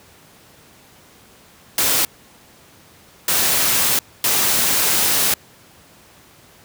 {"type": "noise bursts at uneven times", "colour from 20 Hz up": "white", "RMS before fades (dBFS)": -17, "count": 3, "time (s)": [[1.78, 2.05], [3.28, 3.99], [4.24, 5.34]], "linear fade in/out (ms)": 2, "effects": ["pink hiss -48 dBFS RMS until 6.64 s", "high-pass 80 Hz 12 dB/octave"]}